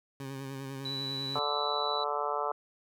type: tone with vibrato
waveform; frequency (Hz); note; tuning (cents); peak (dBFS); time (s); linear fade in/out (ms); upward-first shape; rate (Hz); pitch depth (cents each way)
20% pulse; 135.5; C#3; -39; -33; 0.2-1.39; 2; sine; 10; 35
type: tone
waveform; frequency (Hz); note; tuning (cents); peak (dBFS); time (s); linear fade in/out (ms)
sine; 3951; B7; 0; -34; 0.85-2.04; 5
type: harmonic tone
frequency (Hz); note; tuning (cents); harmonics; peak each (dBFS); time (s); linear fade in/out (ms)
146.1; D3; -9; 3 / 4 / 5 / 6 / 7 / 8 / 9; -37 / -37 / -37 / -37 / -37 / -37 / -37; 1.35-2.52; 5
effects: none

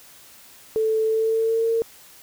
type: tone with pitch glide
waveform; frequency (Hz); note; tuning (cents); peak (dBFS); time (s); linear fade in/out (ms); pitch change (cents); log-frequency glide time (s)
sine; 440 to 455.8; A4 to A#4; 0 to -39; -18; 0.76-1.82; 0; +61; 1.04-1.7
effects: white hiss -48 dBFS RMS until 2.22 s

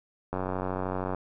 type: click train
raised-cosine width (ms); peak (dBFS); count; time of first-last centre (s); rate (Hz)
1; -17; 77; 0.33-1.147; 93
effects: none

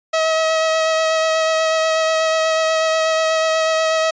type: tone with vibrato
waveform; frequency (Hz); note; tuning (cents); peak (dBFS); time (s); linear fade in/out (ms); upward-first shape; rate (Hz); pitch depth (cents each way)
sawtooth; 640; D#5; +49; -11; 0.13-4.11; 10; sine; 8.2; 13
effects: resampled to 16000 Hz

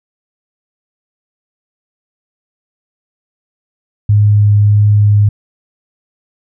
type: tone with vibrato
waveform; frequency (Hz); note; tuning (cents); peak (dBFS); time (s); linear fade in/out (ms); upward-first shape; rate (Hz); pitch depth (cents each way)
sine; 103.83; G#2; 0; -5; 4.09-5.29; 5; triangle; 1.6; 8
effects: none

